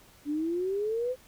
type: exponential sweep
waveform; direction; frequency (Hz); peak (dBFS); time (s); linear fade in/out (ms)
sine; up; 285.9 to 519; -27; 0.25-1.16; 50
effects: pink hiss -57 dBFS RMS until 1.27 s